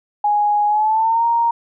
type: tone with pitch glide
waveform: sine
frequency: 830.6 to 932.3 Hz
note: G#5 to A#5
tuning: 0 to 0 cents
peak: -13 dBFS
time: 0.24-1.51 s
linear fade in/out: 5 ms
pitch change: +200 cents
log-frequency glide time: 0.67-1.25 s
effects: none